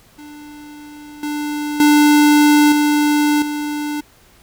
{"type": "tone with level steps", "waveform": "square", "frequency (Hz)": 296.2, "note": "D4", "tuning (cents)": 15, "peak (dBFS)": [-35, -21, -9, -13, -21], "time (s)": [0.18, 4.01], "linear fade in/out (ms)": 10, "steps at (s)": [1.23, 1.8, 2.72, 3.42], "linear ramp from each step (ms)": 2, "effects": ["pink hiss -50 dBFS RMS until 4.42 s"]}